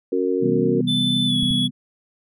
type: harmonic tone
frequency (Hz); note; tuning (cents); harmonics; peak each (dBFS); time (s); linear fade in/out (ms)
92; F#2; -9; 3 / 4 / 5; -24 / -22 / -22; 0.12-0.81; 5
type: chord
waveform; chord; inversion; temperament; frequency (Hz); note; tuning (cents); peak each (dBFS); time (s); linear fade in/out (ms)
sine; C major seventh; none; equal; 130.81 / 164.81 / 196 / 246.9; C3 / E3 / G3 / B3; 0 / 0 / 0 / 0; -27 / -27 / -26 / -22; 0.4-1.71; 50
type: tone with pitch glide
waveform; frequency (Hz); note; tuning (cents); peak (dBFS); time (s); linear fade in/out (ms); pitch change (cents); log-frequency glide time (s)
triangle; 3520 to 3375; A7 to G#7; 0 to +27; -19; 0.87-1.68; 20; -73; 1.26-1.35
type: clicks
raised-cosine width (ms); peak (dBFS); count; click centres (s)
5; -17; 2; 1.431 / 1.509
effects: none